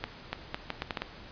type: accelerating click train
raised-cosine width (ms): 0.3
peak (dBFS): -15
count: 8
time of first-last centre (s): 0.04-1.02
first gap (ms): 290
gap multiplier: 0.74
effects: pink hiss -48 dBFS RMS until 1.31 s + resampled to 11025 Hz